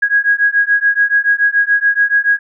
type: beating tone pair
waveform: sine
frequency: 1646 / 1653 Hz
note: G#6 / G#6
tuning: -16 / -9 cents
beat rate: 7 Hz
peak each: -13 dBFS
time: 0.02-2.39 s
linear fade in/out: 10 ms
effects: none